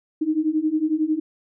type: beating tone pair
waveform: sine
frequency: 304.7 / 315.7 Hz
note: D#4 / D#4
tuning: -36 / +25 cents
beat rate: 11 Hz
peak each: -23 / -21 dBFS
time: 0.21-1.2 s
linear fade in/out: 10 ms
effects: none